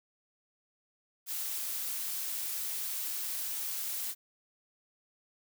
blue noise, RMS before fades -36 dBFS, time 1.26-4.15 s, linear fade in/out 50 ms, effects none

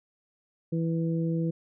harmonic tone, 164.81 Hz, E3, in tune, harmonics 1 / 2 / 3, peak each -26 / -32 / -36 dBFS, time 0.72-1.51 s, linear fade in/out 10 ms, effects none

